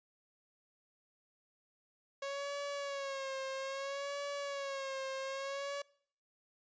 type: tone with vibrato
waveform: sawtooth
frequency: 551 Hz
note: C#5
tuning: 11 cents flat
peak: -34 dBFS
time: 2.22-5.82 s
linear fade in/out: 5 ms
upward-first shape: sine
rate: 0.61 Hz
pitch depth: 57 cents each way
effects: noise-tail reverb RT60 0.6 s tail -23 dB re dry + resampled to 16000 Hz